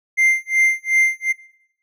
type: tone with tremolo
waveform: triangle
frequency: 2093 Hz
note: C7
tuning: in tune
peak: -9 dBFS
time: 0.17-1.33 s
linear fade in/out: 20 ms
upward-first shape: sine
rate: 2.7 Hz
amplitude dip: 95%
effects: noise-tail reverb RT60 0.8 s tail -21 dB re dry